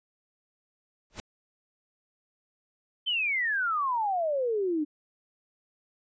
pink noise with exponential growth, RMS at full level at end -33 dBFS, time 1.1-1.2 s, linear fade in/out 0 ms, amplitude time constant 20 ms
sine exponential sweep, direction down, 3136 to 290.2 Hz, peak -25 dBFS, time 3.06-4.85 s, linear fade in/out 20 ms
effects resampled to 16000 Hz

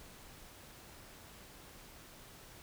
silence, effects pink hiss -55 dBFS RMS until 2.62 s

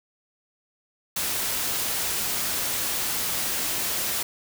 white noise, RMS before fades -27 dBFS, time 1.16-4.23 s, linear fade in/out 5 ms, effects none

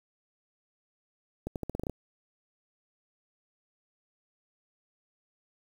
accelerating click train, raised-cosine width 2 ms, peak -20 dBFS, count 9, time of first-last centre 1.47-1.897 s, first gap 88 ms, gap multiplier 0.85, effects 8-bit

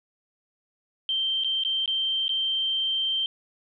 sine tone with dropouts, 3136 Hz, G7, in tune, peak -23 dBFS, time 1.09-3.26 s, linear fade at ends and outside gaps 1 ms, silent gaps 1.437-1.445 / 1.636-1.649 / 1.859-1.877 / 2.281-2.292 s, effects none

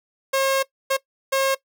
sawtooth tone bursts at uneven times, 539 Hz, C#5, 49 cents flat, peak -14 dBFS, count 3, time 0.33-0.63 / 0.9-0.97 / 1.32-1.55 s, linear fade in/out 10 ms, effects noise-tail reverb RT60 0.1 s tail -19 dB re dry

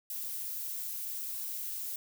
violet noise, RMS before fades -38 dBFS, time 0.1-1.96 s, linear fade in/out 2 ms, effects none

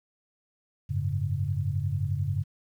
sine chord, F# suspended second, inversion none, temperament equal with one note detuned, 92.5 / 103.83 / 140.44 Hz, F#2 / G#2 / C#3, 0 / 0 / +23 cents, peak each -30 dBFS, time 0.89-2.44 s, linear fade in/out 20 ms, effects 10-bit

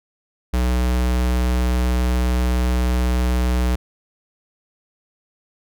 square tone, 61.74 Hz, B1, in tune, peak -17 dBFS, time 0.53-3.76 s, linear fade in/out 10 ms, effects none

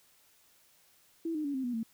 sine tone with pitch steps, 329.6 / 305.8 / 283.6 / 263.1 / 244.1 / 226.4 Hz, E4 / D#4 / C#4 / C4 / B3 / A3, 0 / -30 / +40 / +10 / -20 / +50 cents, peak -31 dBFS, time 1.25-1.832 s, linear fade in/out 5 ms, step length 97 ms, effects white hiss -65 dBFS RMS until 1.93 s

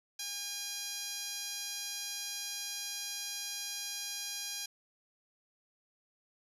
10% pulse tone with band-pass filter, 812 Hz, G#5, 39 cents flat, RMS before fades -40 dBFS, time 0.19-4.66 s, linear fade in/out 5 ms, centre 7300 Hz, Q 2.2, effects 11-bit

